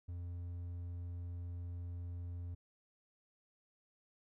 triangle tone, 87.31 Hz, F2, in tune, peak -39 dBFS, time 0.08-2.55 s, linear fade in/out 10 ms, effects none

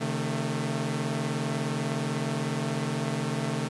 sawtooth tone cluster, 134.2 / 154 / 222.8 Hz, C3 / D#3 / A3, +44 / -17 / +22 cents, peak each -28 dBFS, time 0-3.69 s, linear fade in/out 20 ms, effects resampled to 24000 Hz + 9-bit

